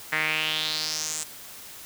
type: tone with band-pass filter sweep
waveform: sawtooth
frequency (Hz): 155.56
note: D#3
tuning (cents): 0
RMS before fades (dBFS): -28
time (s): 0.12-1.24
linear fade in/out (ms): 10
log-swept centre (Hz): 1900 to 8000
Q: 4.2
effects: white hiss -43 dBFS RMS until 1.85 s